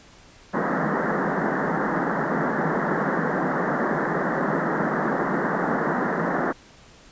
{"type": "band-pass noise", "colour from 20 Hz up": "pink", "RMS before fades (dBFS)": -24, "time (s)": [0.53, 6.53], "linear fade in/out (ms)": 20, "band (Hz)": [150, 1900], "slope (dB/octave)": 96, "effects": ["pink hiss -50 dBFS RMS until 7.11 s", "resampled to 16000 Hz"]}